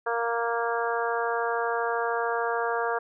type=harmonic tone; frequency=233.1 Hz; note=A#3; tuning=in tune; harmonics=2 / 3 / 4 / 5 / 6 / 7; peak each=-29 / -31 / -32 / -33 / -34 / -34 dBFS; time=0.06-2.99 s; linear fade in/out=10 ms; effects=none